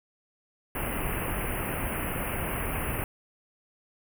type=band-stop noise; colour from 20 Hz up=pink; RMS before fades=-31 dBFS; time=0.75-3.04 s; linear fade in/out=2 ms; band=2900 to 9400 Hz; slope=96 dB/octave; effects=none